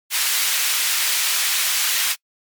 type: high-pass noise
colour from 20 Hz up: pink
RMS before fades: -20 dBFS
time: 0.1-2.16 s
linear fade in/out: 50 ms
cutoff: 2100 Hz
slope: 12 dB/octave
effects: noise-tail reverb RT60 0.1 s tail -26 dB re dry + MP3 96 kbps